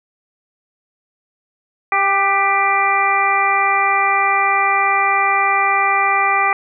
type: harmonic tone with a mistuned harmonic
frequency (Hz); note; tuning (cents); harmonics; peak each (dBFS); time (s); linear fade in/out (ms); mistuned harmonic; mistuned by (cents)
395.2; G4; +14; 1 / 2 / 3 / 4 / 5 / 6; -28 / -18 / -17 / -29 / -19 / -20; 1.92-6.53; 2; 4; -46
effects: none